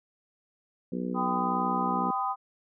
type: harmonic tone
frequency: 61.74 Hz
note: B1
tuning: in tune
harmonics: 3 / 4 / 5 / 6 / 7 / 8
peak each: -33 / -33 / -40 / -39 / -43 / -41 dBFS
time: 0.92-2.11 s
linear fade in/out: 5 ms
type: chord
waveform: sine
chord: G augmented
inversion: none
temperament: equal with one note detuned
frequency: 784 / 1010.3 / 1244.5 Hz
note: G5 / B5 / D#6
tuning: 0 / +39 / 0 cents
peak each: -31 dBFS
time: 1.14-2.36 s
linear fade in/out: 50 ms
effects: none